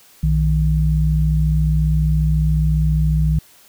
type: tone pair together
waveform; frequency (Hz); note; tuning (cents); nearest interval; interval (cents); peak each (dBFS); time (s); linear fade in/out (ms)
sine; 61.06 / 155.56; B1 / D#3; -19 / 0; octave + major third; 1619; -16; 0.23-3.39; 5
effects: white hiss -49 dBFS RMS until 3.68 s